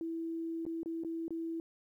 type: tone with dropouts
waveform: sine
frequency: 329.3 Hz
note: E4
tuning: 2 cents flat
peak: -35 dBFS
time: 0.01-1.6 s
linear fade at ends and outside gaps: 1 ms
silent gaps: 0.653-0.664 / 0.832-0.859 / 1.036-1.047 / 1.281-1.306 s
effects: 12-bit